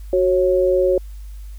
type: tone pair together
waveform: sine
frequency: 370 / 547.4 Hz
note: F#4 / C#5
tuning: 0 / -22 cents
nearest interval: perfect fifth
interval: 678 cents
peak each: -16 dBFS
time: 0.13-0.98 s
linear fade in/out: 2 ms
effects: added 50 Hz sine -31 dBFS peak until 1.58 s + white hiss -54 dBFS RMS until 1.58 s